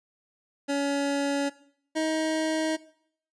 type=tone pair in turn; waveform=25% pulse; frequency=281.6 / 315.9 Hz; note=C#4 / D#4; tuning=+27 / +26 cents; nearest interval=major second; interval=199 cents; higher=second; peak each=-21 dBFS; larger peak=neither; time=0.68-1.5 / 1.95-2.77 s; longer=neither; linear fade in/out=20 ms; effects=noise-tail reverb RT60 0.6 s tail -18 dB re dry + resampled to 22050 Hz